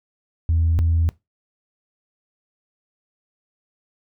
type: tone pair in turn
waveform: sine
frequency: 82.1 / 82.62 Hz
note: E2 / E2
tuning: -6 / +4 cents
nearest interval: unison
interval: 10 cents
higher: second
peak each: -14 dBFS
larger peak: neither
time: 0.49-0.79 / 0.79-1.09 s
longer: neither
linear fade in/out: 0 ms
effects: noise-tail reverb RT60 0.2 s tail -22 dB re dry + tanh soft clip ceiling -12 dBFS